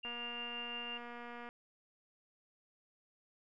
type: tone with tremolo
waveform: sine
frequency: 2794 Hz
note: F7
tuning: in tune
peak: -40 dBFS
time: 0.03-0.98 s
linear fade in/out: 10 ms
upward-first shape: triangle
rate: 5.8 Hz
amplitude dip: 30%
type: click train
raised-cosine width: 0.5 ms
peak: -34 dBFS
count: 345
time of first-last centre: 0.05-1.489 s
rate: 239 Hz
effects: none